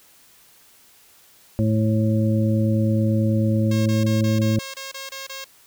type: harmonic tone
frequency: 109.2 Hz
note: A2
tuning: 13 cents flat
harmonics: 1 / 2 / 3 / 5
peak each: -19 / -21 / -27 / -28 dBFS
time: 1.59-4.59 s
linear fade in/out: 0 ms
type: tone bursts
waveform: 5% pulse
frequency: 540 Hz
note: C#5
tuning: 45 cents flat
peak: -20 dBFS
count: 10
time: 3.71-5.444 s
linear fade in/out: 5 ms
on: 150 ms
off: 26 ms
effects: white hiss -53 dBFS RMS until 5.66 s